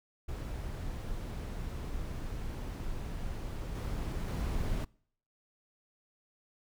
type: noise with level steps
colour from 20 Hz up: brown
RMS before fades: -38 / -35 / -33 dBFS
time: 0.28-4.85 s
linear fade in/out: 10 ms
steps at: 3.75 / 4.28 s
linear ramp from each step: 2 ms
effects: noise-tail reverb RT60 0.6 s tail -26 dB re dry